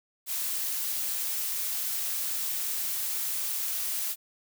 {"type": "noise", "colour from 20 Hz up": "blue", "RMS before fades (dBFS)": -31, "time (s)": [0.26, 4.16], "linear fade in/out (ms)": 50, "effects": []}